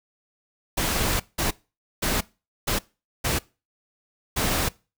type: noise bursts at uneven times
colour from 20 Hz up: pink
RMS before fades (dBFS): -24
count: 6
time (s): 0.77-1.2 / 1.38-1.51 / 2.02-2.21 / 2.67-2.79 / 3.24-3.39 / 4.36-4.69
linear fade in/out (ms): 10
effects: noise-tail reverb RT60 0.3 s tail -22 dB re dry